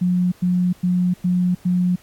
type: tone bursts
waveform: sine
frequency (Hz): 179.6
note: F3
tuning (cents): +49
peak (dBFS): -15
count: 5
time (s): 0.01-1.96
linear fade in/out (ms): 10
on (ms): 310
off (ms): 100
effects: pink hiss -51 dBFS RMS until 2.02 s + AAC 64 kbps